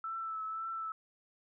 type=tone with vibrato; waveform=sine; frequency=1318.5 Hz; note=E6; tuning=in tune; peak=-36 dBFS; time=0.04-0.92 s; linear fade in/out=2 ms; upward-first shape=triangle; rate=1.9 Hz; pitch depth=31 cents each way; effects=none